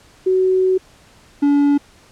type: tone pair in turn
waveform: sine / triangle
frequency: 373.9 / 286.2 Hz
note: F#4 / D4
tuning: +18 / -45 cents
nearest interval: perfect fourth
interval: 463 cents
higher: first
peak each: -12 / -9 dBFS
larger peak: second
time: 0.26-0.78 / 1.42-1.78 s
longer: first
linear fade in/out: 10 ms
effects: pink hiss -49 dBFS RMS until 2.11 s + low-pass 9000 Hz 12 dB/octave